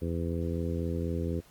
harmonic tone, 84.1 Hz, E2, 35 cents sharp, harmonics 1 / 2 / 3 / 4 / 5 / 6, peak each -32 / -35 / -37 / -38 / -39 / -40 dBFS, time 0.01-1.41 s, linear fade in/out 20 ms, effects pink hiss -59 dBFS RMS until 1.5 s + Opus 32 kbps

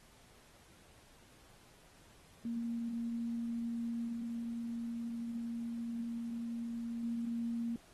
sine tone with level steps, 233.1 Hz, A#3, in tune, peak -35 / -37 / -34 dBFS, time 2.45-7.76 s, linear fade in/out 2 ms, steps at 4.07 / 7.03 s, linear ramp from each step 2 ms, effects pink hiss -63 dBFS RMS until 7.93 s + AAC 32 kbps

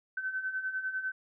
sine beating tone pair, 1521 / 1531 Hz, F#6 / G6, +47 / -41 cents, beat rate 10 Hz, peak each -39 / -33 dBFS, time 0.17-1.12 s, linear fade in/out 5 ms, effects none

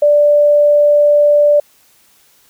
sine tone, 587.3 Hz, D5, in tune, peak -6 dBFS, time 0.02-1.6 s, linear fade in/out 5 ms, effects white hiss -51 dBFS RMS until 2.49 s

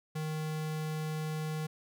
square tone, 155.56 Hz, D#3, in tune, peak -34 dBFS, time 0.15-1.67 s, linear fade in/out 10 ms, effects none

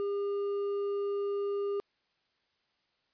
sine tone with hard clipping, 402.9 Hz, G4, 48 cents sharp, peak -31 dBFS, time 0-1.8 s, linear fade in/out 0 ms, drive 4 dB, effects white hiss -75 dBFS RMS until 3.13 s + resampled to 11025 Hz

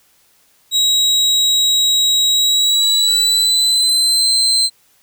35% pulse tone with pitch glide, 3835 to 4110 Hz, A#7 to C8, +48 to -32 cents, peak -10 dBFS, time 0.71-4.7 s, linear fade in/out 50 ms, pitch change +120 cents, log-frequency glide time 2.31-4.28 s, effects white hiss -55 dBFS RMS until 5.02 s

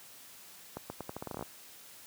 accelerating click train, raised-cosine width 1 ms, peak -24 dBFS, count 13, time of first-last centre 0.77-1.425 s, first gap 130 ms, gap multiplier 0.82, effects white hiss -53 dBFS RMS until 2.06 s + high-pass 80 Hz 12 dB/octave

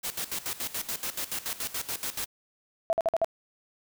white noise with tremolo, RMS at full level -32 dBFS, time 0.03-2.26 s, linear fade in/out 20 ms, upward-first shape square, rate 7 Hz, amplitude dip 80%
sine tone bursts, 662 Hz, E5, 7 cents sharp, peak -21 dBFS, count 5, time 2.9-3.245 s, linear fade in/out 0 ms, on 29 ms, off 50 ms
effects none

